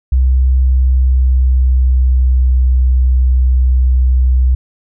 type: tone with pitch glide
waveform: sine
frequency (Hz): 64.4 to 63.4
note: C2 to B1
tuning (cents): -27 to +46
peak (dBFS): -7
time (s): 0.12-4.55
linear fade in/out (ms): 5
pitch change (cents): -27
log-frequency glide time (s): 0.59-2.56
effects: none